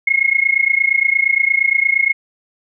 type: tone with amplitude modulation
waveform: sine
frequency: 2163 Hz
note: C#7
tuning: 43 cents flat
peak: -8 dBFS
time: 0.07-2.13 s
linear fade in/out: 5 ms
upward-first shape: sine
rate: 28.6 Hz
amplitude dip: 90%
effects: none